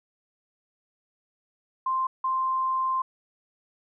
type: tone bursts at uneven times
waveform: sine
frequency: 1046.5 Hz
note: C6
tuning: in tune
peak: -23 dBFS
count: 2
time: 1.86-2.07 / 2.24-3.02 s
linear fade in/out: 5 ms
effects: none